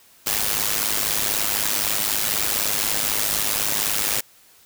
white noise with amplitude modulation, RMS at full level -19 dBFS, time 0.26-4.21 s, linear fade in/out 10 ms, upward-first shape sine, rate 104 Hz, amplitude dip 80%, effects white hiss -53 dBFS RMS until 4.65 s

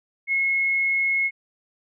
sine tone, 2172 Hz, C#7, 36 cents flat, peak -19 dBFS, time 0.27-1.31 s, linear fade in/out 50 ms, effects none

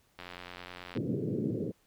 click train, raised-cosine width 0.3 ms, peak -27 dBFS, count 71, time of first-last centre 0.19-0.974 s, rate 89.3 Hz
pink band-pass noise, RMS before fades -33 dBFS, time 0.95-1.72 s, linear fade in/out 10 ms, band 110 to 470 Hz, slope 48 dB/octave
effects pink hiss -69 dBFS RMS until 1.86 s

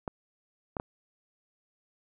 clicks, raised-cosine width 1 ms, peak -19 dBFS, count 3, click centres 0.078 / 0.768 / 0.799 s, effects none

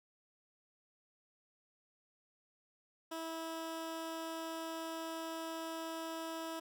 15% pulse tone, 325.8 Hz, E4, 20 cents flat, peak -34 dBFS, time 3.11-6.6 s, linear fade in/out 10 ms, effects none

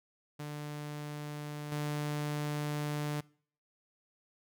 sawtooth tone with level steps, 148.3 Hz, D3, 17 cents sharp, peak -35 / -29 dBFS, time 0.39-3.21 s, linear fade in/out 10 ms, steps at 1.72 s, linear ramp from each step 2 ms, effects noise-tail reverb RT60 0.5 s tail -23 dB re dry

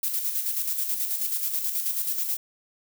violet noise with tremolo, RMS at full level -26 dBFS, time 0.03-2.37 s, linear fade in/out 5 ms, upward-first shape square, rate 9.3 Hz, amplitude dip 45%, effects none

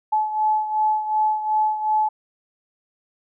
sine beating tone pair, 859 / 861.7 Hz, A5 / A5, -42 / -36 cents, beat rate 2.7 Hz, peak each -19 / -25 dBFS, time 0.12-2.09 s, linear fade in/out 10 ms, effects none

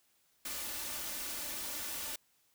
white noise with comb filter, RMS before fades -40 dBFS, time 0.45-2.16 s, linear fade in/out 5 ms, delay 3.4 ms, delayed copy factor +0.5, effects white hiss -72 dBFS RMS until 2.54 s

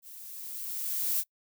violet noise with level ramp, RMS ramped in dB -48 to -27 dBFS, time 0.02-1.24 s, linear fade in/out 50 ms, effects noise-tail reverb RT60 0.1 s tail -25 dB re dry

